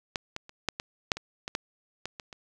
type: clicks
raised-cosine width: 0.2 ms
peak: -12 / -17 / -29 / -9 / -16 / -6 / -21 / -17 / -11 / -17 / -22 / -26 dBFS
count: 12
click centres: 0.158 / 0.364 / 0.494 / 0.687 / 0.799 / 1.118 / 1.17 / 1.479 / 1.551 / 2.056 / 2.198 / 2.328 s
effects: none